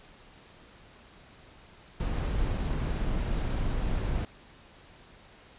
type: noise with dropouts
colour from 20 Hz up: brown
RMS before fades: -29 dBFS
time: 2-4.25 s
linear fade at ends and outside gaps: 1 ms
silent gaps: 2.577-2.58 s
effects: pink hiss -54 dBFS RMS until 5.58 s + resampled to 8000 Hz